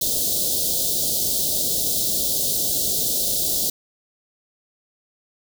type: band-stop noise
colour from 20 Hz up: white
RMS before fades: -22 dBFS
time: 0.01-3.7 s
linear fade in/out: 5 ms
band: 670 to 3500 Hz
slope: 48 dB/octave
effects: none